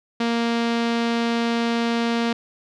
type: tone with low-pass filter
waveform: sawtooth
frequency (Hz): 233.1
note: A#3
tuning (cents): 0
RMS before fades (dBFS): -22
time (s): 0.2-2.33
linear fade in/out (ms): 5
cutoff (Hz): 4200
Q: 1.3
effects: none